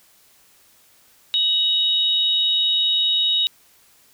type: tone pair together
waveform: sine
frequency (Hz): 2960 / 3775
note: F#7 / A#7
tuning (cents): 0 / +21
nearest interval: major third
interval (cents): 421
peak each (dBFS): -23 / -17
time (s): 1.34-3.47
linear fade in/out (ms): 0
effects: white hiss -55 dBFS RMS until 4.13 s